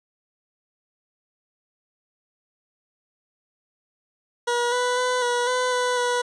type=tone with pitch steps; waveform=20% pulse; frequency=480.5 / 494.5 / 501 / 485.4 / 503 / 496.4 / 489.2 Hz; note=B4 / B4 / B4 / B4 / B4 / B4 / B4; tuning=-48 / +2 / +25 / -30 / +32 / +9 / -16 cents; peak=-16 dBFS; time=4.47-6.22 s; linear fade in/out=10 ms; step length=250 ms; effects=resampled to 22050 Hz